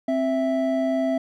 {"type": "tone pair together", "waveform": "triangle", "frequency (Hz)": [263.2, 659.3], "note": ["C4", "E5"], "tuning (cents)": [10, 0], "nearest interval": "octave + major third", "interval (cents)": 1590, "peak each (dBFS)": -21, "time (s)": [0.08, 1.18], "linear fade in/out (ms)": 5, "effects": []}